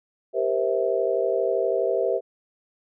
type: chord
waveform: sine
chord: C dominant seventh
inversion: second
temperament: just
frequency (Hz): 392.4 / 470.9 / 523.3 / 654.1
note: G4 / Bb4 / C5 / E5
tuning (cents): +2 / +18 / 0 / -14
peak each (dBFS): -26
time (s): 0.33-2.21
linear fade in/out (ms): 50
effects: none